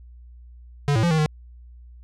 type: tone with pitch steps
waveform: square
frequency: 143.7 / 111.3 / 172 / 158 / 153.2 Hz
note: D3 / A2 / F3 / D#3 / D#3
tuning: -37 / +20 / -26 / +27 / -27 cents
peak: -18 dBFS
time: 0.88-1.26 s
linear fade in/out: 0 ms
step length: 76 ms
effects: added 60 Hz sine -42 dBFS peak until 2.03 s + low-pass 7000 Hz 12 dB/octave